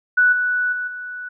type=tone with level steps; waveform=sine; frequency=1480 Hz; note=F#6; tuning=in tune; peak=-11 / -17 / -22 / -28 dBFS; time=0.17-1.29 s; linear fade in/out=10 ms; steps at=0.32 / 0.72 / 0.87 s; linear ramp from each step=10 ms; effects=none